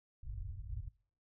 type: low-pass noise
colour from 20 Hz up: white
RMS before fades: -43 dBFS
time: 0.23-0.89 s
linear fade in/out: 10 ms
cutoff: 110 Hz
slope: 48 dB/octave
effects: noise-tail reverb RT60 0.5 s tail -23 dB re dry